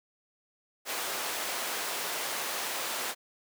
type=high-pass noise; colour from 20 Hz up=pink; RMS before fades=-34 dBFS; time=0.85-3.15 s; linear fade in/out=50 ms; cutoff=570 Hz; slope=12 dB/octave; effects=none